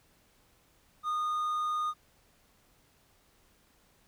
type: tone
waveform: triangle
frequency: 1228 Hz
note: D#6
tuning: 23 cents flat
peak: -27 dBFS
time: 1.03-1.94 s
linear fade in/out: 50 ms
effects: pink hiss -66 dBFS RMS until 4.07 s